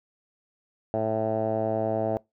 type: tone with low-pass filter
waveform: 10% pulse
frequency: 110 Hz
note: A2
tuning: in tune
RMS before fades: -26 dBFS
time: 0.94-2.17 s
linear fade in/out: 0 ms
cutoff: 690 Hz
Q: 4.9
effects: noise-tail reverb RT60 0.2 s tail -24 dB re dry